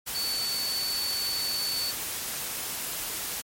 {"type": "tone in noise", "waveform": "sine", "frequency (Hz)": 4478, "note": "C#8", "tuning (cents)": 17, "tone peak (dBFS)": -28, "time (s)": [0.14, 1.92], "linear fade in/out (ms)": 20, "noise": "white", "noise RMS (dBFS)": -33, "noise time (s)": [0.06, 3.42], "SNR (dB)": 2, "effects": ["MP3 64 kbps"]}